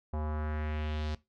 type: tone with low-pass filter sweep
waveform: square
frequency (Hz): 76.3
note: D#2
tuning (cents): -33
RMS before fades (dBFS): -34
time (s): 0.13-1.15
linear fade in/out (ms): 5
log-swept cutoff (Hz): 870 to 4700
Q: 1.9
effects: noise-tail reverb RT60 0.2 s tail -18 dB re dry